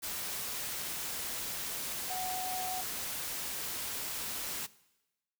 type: tone in noise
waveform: sine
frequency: 741 Hz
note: F#5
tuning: 2 cents sharp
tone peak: -36 dBFS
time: 2.09-2.82 s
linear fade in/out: 20 ms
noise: white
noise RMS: -38 dBFS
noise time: 0.02-4.67 s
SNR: -1 dB
effects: noise-tail reverb RT60 1.0 s tail -20 dB re dry